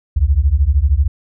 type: beating tone pair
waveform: sine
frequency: 64.3 / 77.3 Hz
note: C2 / D#2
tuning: -30 / -11 cents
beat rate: 13 Hz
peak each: -13 dBFS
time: 0.16-1.08 s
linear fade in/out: 10 ms
effects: none